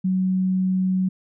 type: tone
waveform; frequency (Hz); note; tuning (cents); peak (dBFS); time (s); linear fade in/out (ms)
sine; 186.6; F#3; +15; -18; 0.04-1.09; 10
effects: none